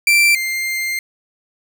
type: tone pair in turn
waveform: 40% pulse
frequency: 2349 / 2101 Hz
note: D7 / C7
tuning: 0 / +7 cents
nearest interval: major second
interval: 193 cents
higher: first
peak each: -9 / -18 dBFS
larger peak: first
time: 0.07-0.35 / 0.35-0.99 s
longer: second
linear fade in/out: 2 ms
effects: none